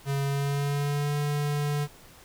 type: tone with pitch glide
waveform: square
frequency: 139.2 to 146.2 Hz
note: C#3 to D3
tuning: +8 to -7 cents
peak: -26 dBFS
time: 0.05-1.88 s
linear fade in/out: 50 ms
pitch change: +85 cents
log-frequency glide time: 0.24-1.16 s
effects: pink hiss -52 dBFS RMS until 2.24 s